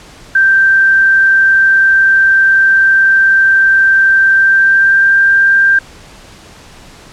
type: tone with pitch glide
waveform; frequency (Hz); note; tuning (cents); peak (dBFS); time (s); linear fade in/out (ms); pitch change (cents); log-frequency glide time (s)
sine; 1568 to 1585.3; G6 to G6; 0 to +19; -5; 0.35-5.79; 5; +19; 4.34-5.2
effects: pink hiss -37 dBFS RMS until 7.12 s + low-pass 8000 Hz 12 dB/octave